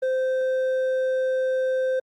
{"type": "tone with hard clipping", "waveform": "sine", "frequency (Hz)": 519, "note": "C5", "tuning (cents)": -14, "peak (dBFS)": -22, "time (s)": [0.02, 2], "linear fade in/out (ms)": 10, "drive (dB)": 4, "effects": ["Opus 32 kbps"]}